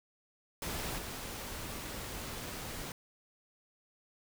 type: noise with level steps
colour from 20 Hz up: pink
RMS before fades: -38 / -42 dBFS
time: 0.62-2.92 s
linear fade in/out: 2 ms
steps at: 0.98 s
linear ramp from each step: 5 ms
effects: none